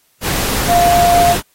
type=tone in noise; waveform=sine; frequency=698.5 Hz; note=F5; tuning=in tune; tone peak=-8 dBFS; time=0.67-1.36 s; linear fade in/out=50 ms; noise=pink; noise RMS=-18 dBFS; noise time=0.21-1.42 s; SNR=+7 dB; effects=white hiss -57 dBFS RMS until 1.54 s + AAC 48 kbps